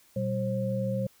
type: tone cluster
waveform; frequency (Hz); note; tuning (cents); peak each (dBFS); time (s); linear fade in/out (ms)
sine; 120.7 / 193.9 / 533; B2 / G3 / C5; -39 / -19 / +32; -31 / -31 / -31; 0.16-1.07; 5
effects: white hiss -61 dBFS RMS until 1.2 s